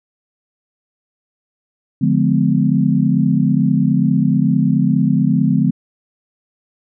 sine chord, D diminished seventh, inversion none, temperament just, 146.83 / 176.2 / 211.4 / 253.7 Hz, D3 / F3 / Ab3 / Cb4, 0 / +16 / +31 / +47 cents, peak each -17 dBFS, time 2.01-5.71 s, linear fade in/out 10 ms, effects none

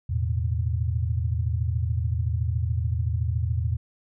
sine chord, E suspended fourth, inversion none, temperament just, 82.41 / 109.88 / 123.61 Hz, E2 / A2 / B2, 0 / -2 / +2 cents, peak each -25 / -27 / -30 dBFS, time 0.09-3.77 s, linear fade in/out 10 ms, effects none

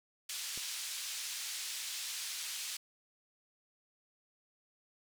pink band-pass noise, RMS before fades -41 dBFS, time 0.29-2.77 s, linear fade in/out 5 ms, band 3300 to 10000 Hz, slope 12 dB/octave
click, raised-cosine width 2 ms, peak -37 dBFS, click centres 0.576 s
effects none

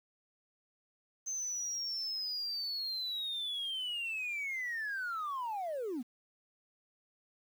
sine linear sweep, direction down, 6272 to 219.7 Hz, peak -33 dBFS, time 1.26-6.03 s, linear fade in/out 20 ms, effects tanh soft clip ceiling -33 dBFS + 10-bit

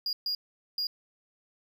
triangle tone bursts at uneven times, 4848 Hz, D#8, 46 cents flat, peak -27 dBFS, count 3, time 0.06-0.13 / 0.26-0.35 / 0.78-0.87 s, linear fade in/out 2 ms, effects none

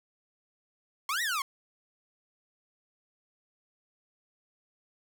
sawtooth exponential two-way sweep, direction up then down, 1046.5 to 1975.5 to 1046.5 Hz, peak -25 dBFS, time 1.09-1.42 s, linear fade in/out 2 ms, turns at 1.22 s, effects none

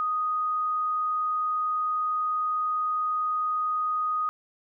sine tone, 1244.5 Hz, D#6, in tune, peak -24 dBFS, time 0-4.29 s, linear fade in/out 0 ms, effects none

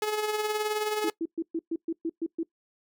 sawtooth tone with tremolo, 425.3 Hz, G#4, 41 cents sharp, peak -21 dBFS, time 0.02-1.1 s, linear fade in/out 2 ms, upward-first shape sine, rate 19 Hz, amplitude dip 50%
sine tone bursts, 329.6 Hz, E4, in tune, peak -26 dBFS, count 9, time 1.04-2.432 s, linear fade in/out 5 ms, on 48 ms, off 120 ms
effects noise-tail reverb RT60 0.1 s tail -21 dB re dry

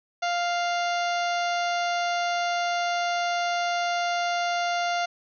harmonic tone with a mistuned harmonic, 698.5 Hz, F5, in tune, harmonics 1 / 2 / 3 / 4 / 5 / 6 / 7 / 8 / 9, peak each -25 / -31 / -35 / -37 / -39 / -41 / -42 / -43 / -44 dBFS, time 0.22-5.06 s, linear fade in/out 10 ms, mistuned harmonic 7, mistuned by -73 cents, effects none

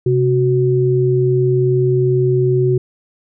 sine tone pair together, 130.81 / 370 Hz, C3 / F#4, 0 / 0 cents, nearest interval octave + tritone, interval 1800 cents, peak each -14 dBFS, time 0.06-2.78 s, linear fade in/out 5 ms, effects none

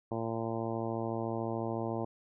harmonic tone, 113.8 Hz, A#2, 41 cents flat, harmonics 1 / 2 / 3 / 4 / 5 / 6 / 7 / 8 / 9, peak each -39 / -39 / -38 / -41 / -41 / -42 / -44 / -45 / -48 dBFS, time 0.11-2.05 s, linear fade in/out 5 ms, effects none

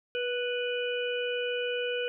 harmonic tone with a mistuned harmonic, 493.9 Hz, B4, in tune, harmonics 1 / 3 / 5 / 6, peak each -30 / -37 / -38 / -37 dBFS, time 0.15-2.08 s, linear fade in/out 0 ms, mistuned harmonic 1, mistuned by -21 cents, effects none

